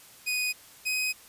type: tone pair in turn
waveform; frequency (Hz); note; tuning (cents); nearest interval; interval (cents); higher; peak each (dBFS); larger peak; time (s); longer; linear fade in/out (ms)
sawtooth; 2489 / 2514; D#7 / D#7; 0 / +17; unison; 17; second; -23; neither; 0.26-0.53 / 0.85-1.13; second; 20
effects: white hiss -52 dBFS RMS until 1.28 s + resampled to 32000 Hz